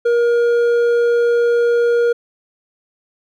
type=tone with hard clipping; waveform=sine; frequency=473.6 Hz; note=A#4; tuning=27 cents sharp; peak=-13 dBFS; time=0.05-2.13 s; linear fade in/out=10 ms; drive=5 dB; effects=none